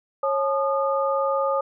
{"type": "tone cluster", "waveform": "sine", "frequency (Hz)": [547, 863, 1222], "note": ["C#5", "A5", "D#6"], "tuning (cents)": [-23, -34, -32], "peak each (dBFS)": [-22, -29, -25], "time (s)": [0.23, 1.61], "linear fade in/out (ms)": 5, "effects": []}